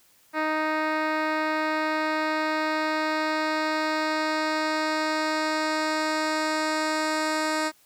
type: tone with low-pass filter sweep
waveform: 10% pulse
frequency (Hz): 311.1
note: D#4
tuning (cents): 0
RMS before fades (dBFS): -26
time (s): 0.33-7.72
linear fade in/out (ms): 50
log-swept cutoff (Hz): 2500 to 8200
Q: 1
effects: white hiss -60 dBFS RMS until 7.85 s